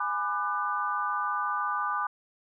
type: chord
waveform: sine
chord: G# half-diminished seventh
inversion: none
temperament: just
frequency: 830.6 / 996.7 / 1196.1 / 1495.1 Hz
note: G#5 / B5 / D6 / F#6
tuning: 0 / +16 / +31 / +18 cents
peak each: -35 / -34 / -29 / -35 dBFS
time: 0-2.07 s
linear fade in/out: 5 ms
effects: none